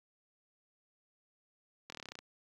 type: slowing click train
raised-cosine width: 0.2 ms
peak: -27 dBFS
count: 11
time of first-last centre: 1.9-2.189 s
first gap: 23 ms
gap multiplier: 1.05
effects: high-pass 100 Hz 12 dB/octave + 11-bit